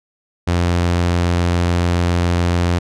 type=tone; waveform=sawtooth; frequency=87.1 Hz; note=F2; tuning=4 cents flat; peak=-10 dBFS; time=0.47-2.79 s; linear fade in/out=10 ms; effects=low-pass 7000 Hz 12 dB/octave